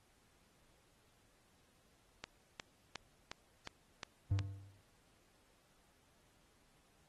click train, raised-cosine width 0.2 ms, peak -25 dBFS, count 7, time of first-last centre 2.24-4.391 s, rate 2.79 Hz
triangle tone with exponential decay, 98 Hz, G2, in tune, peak -27 dBFS, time 4.31-4.82 s, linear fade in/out 5 ms, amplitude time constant 110 ms
effects pink hiss -72 dBFS RMS until 7.08 s + AAC 32 kbps

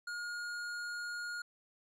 square tone, 1429 Hz, F6, 39 cents sharp, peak -39 dBFS, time 0.07-1.42 s, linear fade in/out 5 ms, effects low-pass 8000 Hz 12 dB/octave

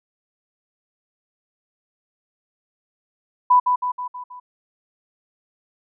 sine tone with echo, 993 Hz, B5, 9 cents sharp, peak -10 dBFS, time 3.5-3.6 s, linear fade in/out 10 ms, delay 160 ms, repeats 5, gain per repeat -5 dB, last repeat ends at 4.4 s, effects none

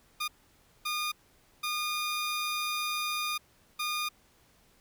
15% pulse tone bursts at uneven times, 1218 Hz, D#6, 37 cents flat, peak -24 dBFS, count 4, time 0.2-0.28 / 0.85-1.12 / 1.63-3.38 / 3.79-4.09 s, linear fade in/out 10 ms, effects pink hiss -64 dBFS RMS until 4.8 s

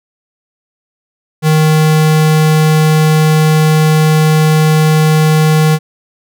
square tone, 155.7 Hz, D#3, 2 cents sharp, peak -7 dBFS, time 1.42-5.79 s, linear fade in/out 50 ms, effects none

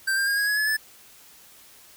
square tone with pitch steps, 1568 / 1595.4 / 1623.3 / 1651.7 / 1680.5 / 1709.9 / 1739.8 Hz, G6 / G6 / G#6 / G#6 / G#6 / A6 / A6, 0 / +30 / -40 / -10 / +20 / -50 / -20 cents, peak -22 dBFS, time 0.07-0.77 s, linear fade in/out 10 ms, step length 100 ms, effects white hiss -51 dBFS RMS until 1.96 s

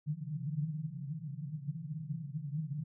pink band-pass noise, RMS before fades -39 dBFS, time 0.06-2.84 s, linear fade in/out 10 ms, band 140 to 160 Hz, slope 96 dB/octave, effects none

